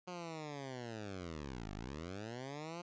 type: linear two-way sweep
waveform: 10% pulse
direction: down then up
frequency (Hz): 182.2 to 47.89 to 177.1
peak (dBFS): -35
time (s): 0.07-2.82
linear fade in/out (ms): 10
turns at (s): 1.73
effects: resampled to 16000 Hz